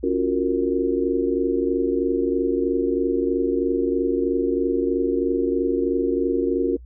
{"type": "chord", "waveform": "sine", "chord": "Gb major seventh", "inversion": "second", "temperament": "just", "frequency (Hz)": [277.5, 346.9, 370, 462.5], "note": ["Db4", "F4", "Gb4", "Bb4"], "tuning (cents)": [2, -12, 0, -14], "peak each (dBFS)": -24, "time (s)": [0.03, 6.77], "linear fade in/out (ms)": 10, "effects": ["noise-tail reverb RT60 0.1 s tail -25 dB re dry", "added 60 Hz sine -39 dBFS peak until 6.85 s"]}